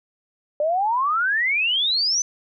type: exponential sweep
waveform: sine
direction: up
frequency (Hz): 581 to 6170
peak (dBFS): -18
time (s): 0.6-2.22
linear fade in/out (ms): 2
effects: none